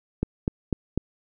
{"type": "click train", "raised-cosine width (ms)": 3, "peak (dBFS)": -10, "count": 4, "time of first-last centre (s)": [0.23, 0.976], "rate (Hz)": 4.02, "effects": []}